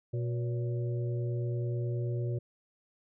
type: harmonic tone with a mistuned harmonic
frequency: 120.8 Hz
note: B2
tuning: 38 cents flat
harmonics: 1 / 3 / 4 / 5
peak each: -30 / -39 / -46 / -45 dBFS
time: 0.13-2.39 s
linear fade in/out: 10 ms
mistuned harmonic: 5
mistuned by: -93 cents
effects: none